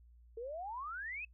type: exponential sweep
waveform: sine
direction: up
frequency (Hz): 440 to 2637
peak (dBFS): -40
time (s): 0.37-1.25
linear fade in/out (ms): 5
effects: noise-tail reverb RT60 0.1 s tail -24 dB re dry + added 59 Hz sine -58 dBFS peak until 1.33 s